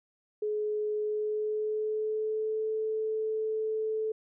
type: tone with pitch glide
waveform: sine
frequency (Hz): 423.4 to 436.6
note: G#4 to A4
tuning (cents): +33 to -13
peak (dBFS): -28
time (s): 0.42-4.12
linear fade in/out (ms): 5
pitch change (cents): +54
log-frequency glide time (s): 0.99-2.67
effects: none